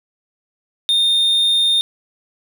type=tone; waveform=triangle; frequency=3649 Hz; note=A#7; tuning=38 cents flat; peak=-11 dBFS; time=0.89-1.81 s; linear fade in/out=0 ms; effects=none